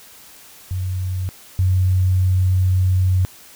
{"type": "tone pair in turn", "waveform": "sine", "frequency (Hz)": [92.6, 92.6], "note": ["F#2", "F#2"], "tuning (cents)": [2, 2], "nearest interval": "unison", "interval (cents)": 0, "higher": "neither", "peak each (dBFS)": [-20, -13], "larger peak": "second", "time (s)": [[0.71, 1.29], [1.59, 3.25]], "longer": "second", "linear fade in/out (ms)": 0, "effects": ["white hiss -44 dBFS RMS until 3.55 s"]}